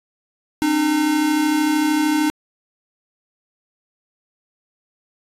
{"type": "tone pair together", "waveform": "square", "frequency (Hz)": [271.3, 304.5], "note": ["C#4", "D#4"], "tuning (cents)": [-37, -37], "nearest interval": "major second", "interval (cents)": 200, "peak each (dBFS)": [-25, -17], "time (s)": [0.62, 2.3], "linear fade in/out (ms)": 0, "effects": ["resampled to 32000 Hz"]}